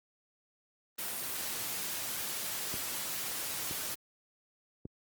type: noise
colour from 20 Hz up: white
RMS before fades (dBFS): -37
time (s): 0.98-3.95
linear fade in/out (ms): 10
type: clicks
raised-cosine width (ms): 3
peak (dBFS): -28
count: 3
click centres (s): 2.74 / 3.711 / 4.854
effects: high-pass 80 Hz 12 dB/octave + Opus 24 kbps